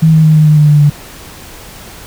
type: tone with pitch steps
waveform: sine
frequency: 160 / 157.98 / 155.98 / 154.02 / 152.07 / 150.15 / 148.25 / 146.38 Hz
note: D#3 / D#3 / D#3 / D#3 / D#3 / D3 / D3 / D3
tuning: +49 / +27 / +5 / -17 / -39 / +39 / +17 / -5 cents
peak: -3 dBFS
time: 0.02-0.9 s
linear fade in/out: 10 ms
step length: 110 ms
effects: pink hiss -32 dBFS RMS until 2.06 s